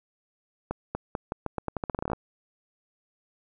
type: accelerating click train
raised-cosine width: 1 ms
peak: -15 dBFS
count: 18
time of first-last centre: 0.71-2.133 s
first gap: 240 ms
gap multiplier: 0.84
effects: none